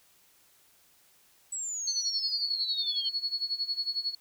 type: exponential sweep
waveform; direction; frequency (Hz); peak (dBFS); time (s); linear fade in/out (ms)
sine; down; 7902 to 3100; -32; 1.52-3.09; 5
type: tone with tremolo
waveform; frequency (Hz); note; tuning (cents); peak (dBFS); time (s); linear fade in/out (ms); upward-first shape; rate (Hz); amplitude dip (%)
sine; 4374; C#8; -24; -26; 1.87-4.15; 5; sine; 11; 85
effects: white hiss -63 dBFS RMS until 4.2 s